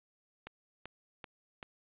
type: click train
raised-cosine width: 0.3 ms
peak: -27 dBFS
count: 4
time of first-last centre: 0.47-1.628 s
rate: 2.59 Hz
effects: resampled to 8000 Hz + 11-bit